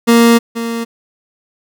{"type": "tone pair in turn", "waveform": "30% pulse", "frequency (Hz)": [233.1, 231.2], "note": ["A#3", "A#3"], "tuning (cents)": [0, -14], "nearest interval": "unison", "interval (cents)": 14, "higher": "first", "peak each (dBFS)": [-3, -15], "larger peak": "first", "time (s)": [[0.07, 0.39], [0.55, 0.85]], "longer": "first", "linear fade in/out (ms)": 20, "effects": []}